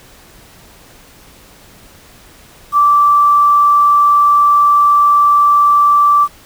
sine tone with quantisation, 1166 Hz, D6, 13 cents flat, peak -6 dBFS, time 2.72-6.28 s, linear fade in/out 50 ms, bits 6, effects pink hiss -42 dBFS RMS until 6.45 s

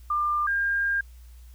sine tone pair in turn, 1196 / 1607.3 Hz, D6 / G6, +31 / +43 cents, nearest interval perfect fourth, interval 512 cents, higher second, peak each -22 dBFS, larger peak neither, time 0.1-0.47 / 0.47-1.01 s, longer second, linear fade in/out 5 ms, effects added 60 Hz sine -44 dBFS peak until 1.54 s + white hiss -61 dBFS RMS until 1.54 s

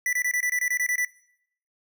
square tone bursts, 1975.5 Hz, B6, in tune, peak -23 dBFS, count 11, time 0.06-1.049 s, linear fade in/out 2 ms, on 69 ms, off 23 ms, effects noise-tail reverb RT60 0.7 s tail -21 dB re dry

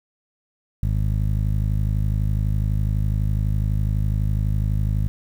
15% pulse tone with low-pass filter, 52 Hz, G#1, 3 cents sharp, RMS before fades -21 dBFS, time 0.83-5.08 s, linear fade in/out 0 ms, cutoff 130 Hz, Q 0.92, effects 8-bit

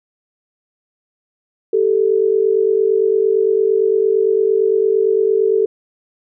sine tone pair together, 391.2 / 440 Hz, G4 / A4, -4 / 0 cents, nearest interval major second, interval 204 cents, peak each -15 / -14 dBFS, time 1.73-5.66 s, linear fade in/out 5 ms, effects none

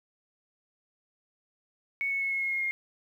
sine tone with pitch steps, 2217 / 2203 / 2189 / 2175 / 2161 / 2148 / 2134 Hz, C#7 / C#7 / C#7 / C#7 / C#7 / C7 / C7, 0 / -11 / -22 / -33 / -45 / +45 / +34 cents, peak -27 dBFS, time 2.01-2.71 s, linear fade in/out 0 ms, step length 100 ms, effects 10-bit

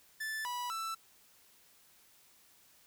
45% pulse tone with pitch steps, 1754 / 980 / 1327 Hz, A6 / B5 / E6, -6 / -14 / +11 cents, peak -36 dBFS, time 0.2-0.95 s, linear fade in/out 10 ms, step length 250 ms, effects white hiss -64 dBFS RMS until 2.86 s

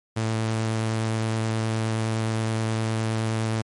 sawtooth tone, 111.3 Hz, A2, 20 cents sharp, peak -19 dBFS, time 0.16-3.62 s, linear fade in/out 10 ms, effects MP3 48 kbps

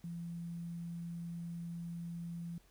sine tone with quantisation, 170 Hz, F3, 46 cents flat, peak -40 dBFS, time 0.04-2.58 s, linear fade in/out 2 ms, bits 11, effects added 44 Hz sine -67 dBFS peak until 2.7 s + pink hiss -69 dBFS RMS until 2.7 s

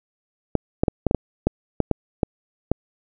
clicks, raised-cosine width 2 ms, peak -4 dBFS, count 11, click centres 0.553 / 0.835 / 0.882 / 1.067 / 1.111 / 1.147 / 1.47 / 1.803 / 1.913 / 2.232 / 2.716 s, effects none

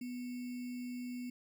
sine tone with sample-and-hold, 246.9 Hz, B3, in tune, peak -39 dBFS, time 0.01-1.3 s, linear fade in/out 5 ms, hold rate 2450 Hz, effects none

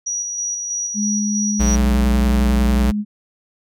sine tone with tremolo, 5800 Hz, F#8, 35 cents flat, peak -20 dBFS, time 0.06-1.76 s, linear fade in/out 10 ms, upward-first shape square, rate 3.1 Hz, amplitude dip 30%
sine tone, 208.7 Hz, G#3, 9 cents sharp, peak -18 dBFS, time 0.94-3.05 s, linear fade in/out 50 ms
square tone with vibrato, 61 Hz, B1, 21 cents flat, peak -15 dBFS, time 1.59-2.92 s, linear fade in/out 20 ms, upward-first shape sine, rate 11 Hz, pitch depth 42 cents each way
effects none

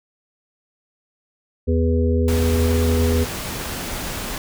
harmonic tone, 82 Hz, E2, 9 cents flat, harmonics 1 / 3 / 5 / 6, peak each -17 / -22 / -24 / -25 dBFS, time 1.67-3.25 s, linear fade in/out 20 ms
pink noise, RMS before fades -28 dBFS, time 2.28-4.38 s, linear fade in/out 2 ms
effects none

